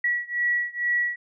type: beating tone pair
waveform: sine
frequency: 1931 / 1933.2 Hz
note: B6 / B6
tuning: -39 / -38 cents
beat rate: 2.2 Hz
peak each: -25 / -26 dBFS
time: 0.04-1.16 s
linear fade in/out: 5 ms
effects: none

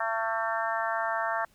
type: harmonic tone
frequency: 224.9 Hz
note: A3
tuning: 38 cents sharp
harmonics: 3 / 4 / 5 / 6 / 7 / 8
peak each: -32 / -33 / -34 / -35 / -35 / -36 dBFS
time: 0-1.45 s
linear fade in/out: 5 ms
effects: pink hiss -64 dBFS RMS until 1.54 s

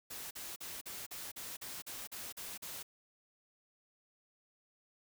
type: noise bursts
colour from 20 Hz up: white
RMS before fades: -45 dBFS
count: 11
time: 0.1-2.83 s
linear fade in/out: 10 ms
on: 210 ms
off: 42 ms
effects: none

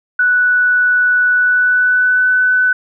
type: tone with pitch glide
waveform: sine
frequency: 1480 to 1501.5 Hz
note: F#6 to F#6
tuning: 0 to +25 cents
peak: -9 dBFS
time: 0.19-2.73 s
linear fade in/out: 5 ms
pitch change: +25 cents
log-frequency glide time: 1.33-2.32 s
effects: none

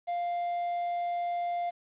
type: tone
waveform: triangle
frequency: 698.5 Hz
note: F5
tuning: in tune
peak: -27 dBFS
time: 0.07-1.71 s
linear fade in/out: 20 ms
effects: resampled to 8000 Hz + 10-bit

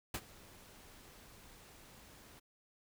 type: noise with ADSR envelope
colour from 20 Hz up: pink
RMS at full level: -38 dBFS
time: 0.14-2.4 s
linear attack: 4 ms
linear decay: 55 ms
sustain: -20 dB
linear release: 14 ms
effects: none

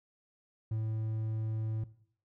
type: tone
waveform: triangle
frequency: 110 Hz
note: A2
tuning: in tune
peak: -29 dBFS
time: 0.71-1.84 s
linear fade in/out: 5 ms
effects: noise-tail reverb RT60 0.6 s tail -17 dB re dry

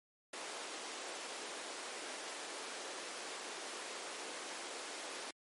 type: high-pass noise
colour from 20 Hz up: pink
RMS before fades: -45 dBFS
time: 0.33-5.31 s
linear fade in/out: 5 ms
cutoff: 340 Hz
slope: 24 dB/octave
effects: low-pass 10000 Hz 12 dB/octave + MP3 48 kbps

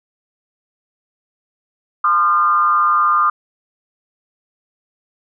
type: tone with frequency modulation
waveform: sine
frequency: 1212 Hz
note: D#6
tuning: 46 cents flat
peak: -11 dBFS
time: 2.04-3.3 s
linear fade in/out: 5 ms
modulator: 172 Hz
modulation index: 0.67
effects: none

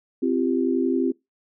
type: chord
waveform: sine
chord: C suspended fourth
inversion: none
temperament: equal with one note detuned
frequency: 261.6 / 340.9 / 392 Hz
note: C4 / F4 / G4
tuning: 0 / -42 / 0 cents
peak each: -22 / -24 / -26 dBFS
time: 0.22-1.12 s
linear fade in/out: 10 ms
effects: noise-tail reverb RT60 0.2 s tail -23 dB re dry

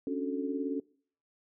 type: chord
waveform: sine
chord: D major seventh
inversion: third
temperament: just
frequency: 275.3 / 293.7 / 367.1 / 440.5 Hz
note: C#4 / D4 / F#4 / A4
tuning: -12 / 0 / -14 / +2 cents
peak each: -33 / -38 / -39 / -37 dBFS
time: 0.07-0.8 s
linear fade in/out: 2 ms
effects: noise-tail reverb RT60 0.5 s tail -23 dB re dry

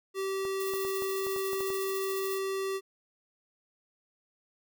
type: tone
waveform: square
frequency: 386.6 Hz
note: G4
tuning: 24 cents flat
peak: -31 dBFS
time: 0.14-2.81 s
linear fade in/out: 50 ms
type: clicks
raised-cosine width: 1 ms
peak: -29 dBFS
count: 9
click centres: 0.452 / 0.737 / 0.85 / 1.022 / 1.267 / 1.363 / 1.532 / 1.607 / 1.703 s
type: noise with tremolo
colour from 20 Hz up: violet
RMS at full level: -39 dBFS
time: 0.59-2.39 s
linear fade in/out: 20 ms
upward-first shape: sine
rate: 14 Hz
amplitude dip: 45%
effects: none

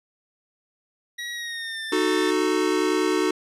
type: tone with pitch glide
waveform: 25% pulse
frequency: 1910 to 1782.1 Hz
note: A#6 to A6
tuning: +42 to +22 cents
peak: -26 dBFS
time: 1.18-2.31 s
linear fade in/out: 10 ms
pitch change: -120 cents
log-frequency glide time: 1.33-1.85 s
type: chord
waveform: square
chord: D# diminished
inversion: none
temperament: equal with one note detuned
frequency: 307.9 / 370 / 440 Hz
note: D#4 / F#4 / A4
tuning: -18 / 0 / 0 cents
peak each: -25 / -24 / -27 dBFS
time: 1.92-3.31 s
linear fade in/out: 5 ms
effects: low-pass 9000 Hz 12 dB/octave

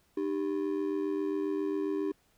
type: ring-modulated tone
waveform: triangle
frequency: 348 Hz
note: F4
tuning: 6 cents flat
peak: -24 dBFS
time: 0.17-2.12 s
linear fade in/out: 5 ms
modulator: 43.7 Hz
effects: pink hiss -69 dBFS RMS until 2.37 s

